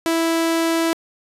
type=tone; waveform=sawtooth; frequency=329.6 Hz; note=E4; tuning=in tune; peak=-13 dBFS; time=0.06-0.93 s; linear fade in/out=0 ms; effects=resampled to 32000 Hz